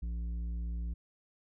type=tone with tanh clipping; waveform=sine; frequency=57.9 Hz; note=A#1; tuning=11 cents flat; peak=-35 dBFS; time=0.02-0.94 s; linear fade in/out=10 ms; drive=8 dB; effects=none